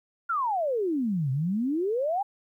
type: exponential two-way sweep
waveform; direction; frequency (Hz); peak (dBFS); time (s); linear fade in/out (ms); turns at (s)
sine; down then up; 1433 to 126.8 to 833; -24; 0.29-2.23; 10; 1.31
effects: 11-bit